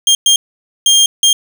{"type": "tone bursts at uneven times", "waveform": "25% pulse", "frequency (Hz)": 3207, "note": "G7", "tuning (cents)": 39, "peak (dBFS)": -3, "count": 4, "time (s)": [[0.07, 0.15], [0.26, 0.36], [0.86, 1.06], [1.23, 1.33]], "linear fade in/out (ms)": 2, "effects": []}